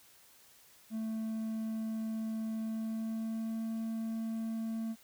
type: tone with pitch glide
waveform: triangle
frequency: 221.2 to 224.2 Hz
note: A3 to A3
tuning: +9 to +33 cents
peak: -32 dBFS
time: 0.9-4.96 s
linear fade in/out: 50 ms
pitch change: +24 cents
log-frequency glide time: 2.55-3.68 s
effects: white hiss -61 dBFS RMS until 5.03 s